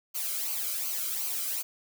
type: noise with flanger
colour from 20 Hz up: blue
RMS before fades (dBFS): -32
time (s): 0.14-1.63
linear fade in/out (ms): 20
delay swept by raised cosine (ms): 0.55 to 1.14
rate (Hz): 2.7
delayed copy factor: -0.7
effects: none